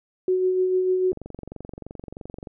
sine tone with tremolo, 370 Hz, F#4, in tune, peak -17 dBFS, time 0.28-1.12 s, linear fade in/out 2 ms, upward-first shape sine, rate 6.7 Hz, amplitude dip 35%
click train, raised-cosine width 2 ms, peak -23 dBFS, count 32, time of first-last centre 1.13-2.472 s, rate 23.1 Hz
effects none

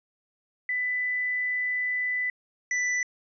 sine / square tone pair in turn, 1994 / 1982.5 Hz, B6 / B6, +16 / +6 cents, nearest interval unison, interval 10 cents, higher first, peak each -25 dBFS, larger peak neither, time 0.69-2.3 / 2.71-3.03 s, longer first, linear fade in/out 2 ms, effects resampled to 16000 Hz

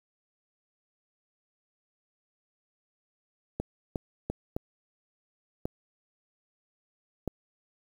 clicks, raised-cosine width 2 ms, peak -17 dBFS, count 6, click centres 3.6 / 3.958 / 4.3 / 4.565 / 5.655 / 7.277 s, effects 8-bit

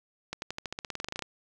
accelerating click train, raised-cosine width 0.2 ms, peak -17 dBFS, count 17, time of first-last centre 0.33-1.223 s, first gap 91 ms, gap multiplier 0.93, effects none

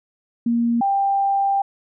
sine tone pair in turn, 234.7 / 790.8 Hz, A#3 / G5, +12 / +15 cents, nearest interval octave + major sixth, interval 2103 cents, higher second, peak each -16 dBFS, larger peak neither, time 0.46-0.81 / 0.81-1.62 s, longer second, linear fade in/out 5 ms, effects none

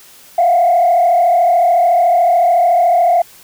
sine tone with frequency modulation, 698.5 Hz, F5, in tune, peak -7 dBFS, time 0.38-3.22 s, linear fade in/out 5 ms, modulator 33.8 Hz, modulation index 1, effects tanh soft clip ceiling -4 dBFS + white hiss -42 dBFS RMS until 3.43 s

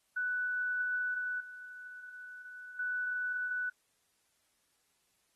sine tone with level steps, 1487 Hz, F#6, 8 cents sharp, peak -31 / -33 / -45 / -32 dBFS, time 0.16-3.7 s, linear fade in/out 10 ms, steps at 1.18 / 1.4 / 2.79 s, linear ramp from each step 5 ms, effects white hiss -75 dBFS RMS until 5.35 s + AAC 32 kbps

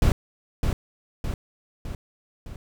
brown noise with echo, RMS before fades -17 dBFS, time 0.02-0.12 s, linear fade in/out 2 ms, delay 610 ms, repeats 4, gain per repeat -5 dB, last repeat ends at 2.56 s, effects none

